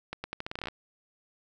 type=accelerating click train; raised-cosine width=0.3 ms; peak=-19 dBFS; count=13; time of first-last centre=0.13-0.685 s; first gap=110 ms; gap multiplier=0.82; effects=none